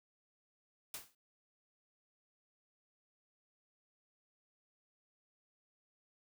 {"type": "noise with exponential decay", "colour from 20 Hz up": "white", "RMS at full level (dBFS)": -41, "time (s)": [0.94, 1.15], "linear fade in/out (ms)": 2, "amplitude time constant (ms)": 45, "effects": []}